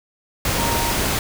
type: tone in noise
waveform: sine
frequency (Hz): 932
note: A#5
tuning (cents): -1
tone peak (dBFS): -24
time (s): 0.58-0.91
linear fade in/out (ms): 2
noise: pink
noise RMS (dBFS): -21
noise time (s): 0.45-1.19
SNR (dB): -6
effects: none